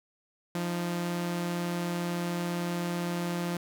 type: tone pair together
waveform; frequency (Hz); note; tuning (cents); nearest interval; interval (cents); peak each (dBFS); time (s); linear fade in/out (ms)
sawtooth; 173.9 / 309.9; F3 / D#4; -7 / -7; minor seventh; 1000; -26 / -36; 0.55-3.57; 2
effects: none